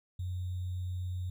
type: tone with sample-and-hold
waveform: sine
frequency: 90.8 Hz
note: F#2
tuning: 32 cents flat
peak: -33 dBFS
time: 0.19-1.3 s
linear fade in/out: 5 ms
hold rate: 3675 Hz
effects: none